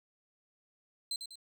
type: tone with echo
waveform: 35% pulse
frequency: 4100 Hz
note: C8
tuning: 36 cents flat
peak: -32 dBFS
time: 1.11-1.16 s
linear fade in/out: 2 ms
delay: 98 ms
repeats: 2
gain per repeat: -7 dB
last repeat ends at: 1.356 s
effects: none